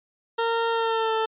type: tone with pitch glide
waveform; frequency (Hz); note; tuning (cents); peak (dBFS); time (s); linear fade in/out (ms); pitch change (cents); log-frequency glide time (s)
20% pulse; 459.8 to 443.1; A#4 to A4; -24 to +12; -17; 0.38-1.26; 10; -64; 0.7-1.14
effects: resampled to 8000 Hz